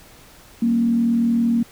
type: tone with frequency modulation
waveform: sine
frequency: 233.2 Hz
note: A#3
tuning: 1 cent sharp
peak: -15 dBFS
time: 0.62-1.63 s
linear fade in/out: 5 ms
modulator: 40.3 Hz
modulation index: 0.44
effects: pink hiss -47 dBFS RMS until 1.71 s